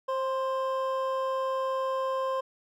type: tone pair together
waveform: triangle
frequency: 529.3 / 1046.5 Hz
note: C5 / C6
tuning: +20 / 0 cents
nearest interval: octave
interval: 1180 cents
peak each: -27 / -29 dBFS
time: 0.08-2.41 s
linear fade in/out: 10 ms
effects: none